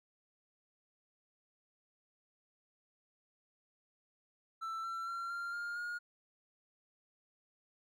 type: tone with pitch steps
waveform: triangle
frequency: 1330 / 1349.3 / 1369 / 1388.9 / 1409.1 / 1429.6 Hz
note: E6 / E6 / F6 / F6 / F6 / F6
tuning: +15 / +40 / -35 / -10 / +15 / +40 cents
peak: -36 dBFS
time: 4.61-5.99 s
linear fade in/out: 20 ms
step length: 230 ms
effects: none